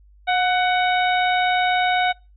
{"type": "harmonic tone with a mistuned harmonic", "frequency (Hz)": 746, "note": "F#5", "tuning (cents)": 14, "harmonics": [1, 2, 3, 4, 5], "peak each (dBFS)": [-18, -24, -25, -33, -28], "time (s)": [0.27, 2.13], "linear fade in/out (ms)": 20, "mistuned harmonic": 1, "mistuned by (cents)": -46, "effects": ["noise-tail reverb RT60 0.3 s tail -26 dB re dry", "added 50 Hz sine -48 dBFS peak until 2.36 s"]}